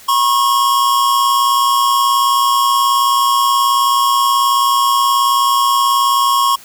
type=tone pair together; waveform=square; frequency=969 / 1087.7 Hz; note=B5 / C#6; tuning=-33 / -33 cents; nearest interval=major second; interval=200 cents; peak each=-19 / -12 dBFS; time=0.08-6.56 s; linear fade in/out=10 ms; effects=white hiss -40 dBFS RMS until 6.64 s